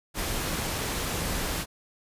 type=noise; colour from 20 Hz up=pink; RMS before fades=-30 dBFS; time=0.14-1.66 s; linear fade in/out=50 ms; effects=resampled to 32000 Hz